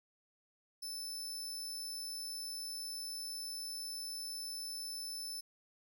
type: tone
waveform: sawtooth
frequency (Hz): 5274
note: E8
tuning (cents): 0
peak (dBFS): -38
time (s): 0.82-5.41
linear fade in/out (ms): 10
effects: none